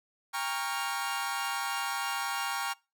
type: chord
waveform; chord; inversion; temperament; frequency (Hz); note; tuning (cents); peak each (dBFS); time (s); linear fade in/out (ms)
sawtooth; G half-diminished seventh; none; equal with one note detuned; 799.1 / 932.3 / 1108.7 / 1396.9; G5 / Bb5 / Db6 / F6; +33 / 0 / 0 / 0; -33; 0.33-2.74; 20
effects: noise-tail reverb RT60 0.3 s tail -25 dB re dry